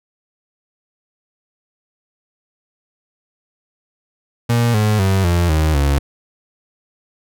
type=tone with pitch steps; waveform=35% pulse; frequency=118.3 / 106.62 / 96.09 / 86.6 / 78.05 / 70.34 Hz; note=A#2 / G#2 / G2 / F2 / D#2 / C#2; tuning=+26 / +46 / -34 / -14 / +6 / +26 cents; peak=-11 dBFS; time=4.49-5.99 s; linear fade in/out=10 ms; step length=250 ms; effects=none